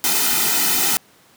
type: noise with comb filter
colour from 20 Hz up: white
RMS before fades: -18 dBFS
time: 0.04-0.97 s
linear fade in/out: 0 ms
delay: 1.8 ms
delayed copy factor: -0.95
effects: pink hiss -52 dBFS RMS until 1.36 s + high-pass 150 Hz 12 dB/octave